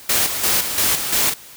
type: noise with tremolo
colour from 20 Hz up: white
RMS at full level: -17 dBFS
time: 0.09-1.34 s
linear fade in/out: 5 ms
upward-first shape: square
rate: 2.9 Hz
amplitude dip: 55%
effects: white hiss -41 dBFS RMS until 1.56 s